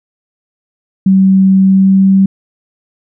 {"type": "tone with pitch glide", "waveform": "sine", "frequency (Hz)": [191.3, 193.08], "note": ["G3", "G3"], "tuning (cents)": [-42, -26], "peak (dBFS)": -4, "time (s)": [1.06, 2.26], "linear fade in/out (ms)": 5, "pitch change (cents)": 16, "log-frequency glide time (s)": [1.6, 2.09], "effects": []}